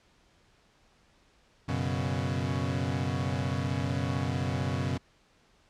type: chord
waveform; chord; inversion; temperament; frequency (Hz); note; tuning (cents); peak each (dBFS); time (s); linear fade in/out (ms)
30% pulse; F# suspended fourth; none; equal with one note detuned; 92.5 / 123.47 / 139.15; F#2 / B2 / C#3; 0 / 0 / +7; -30; 1.68-4.98; 10
effects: pink hiss -64 dBFS RMS until 5.69 s + low-pass 6000 Hz 12 dB/octave